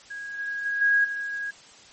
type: tone with level steps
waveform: sine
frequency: 1645 Hz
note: G#6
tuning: 17 cents flat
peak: -33 / -28 / -24 / -17 / -28 dBFS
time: 0.1-1.51 s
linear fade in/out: 10 ms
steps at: 0.38 / 0.65 / 0.81 / 1.04 s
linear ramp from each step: 10 ms
effects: white hiss -50 dBFS RMS until 1.92 s + MP3 32 kbps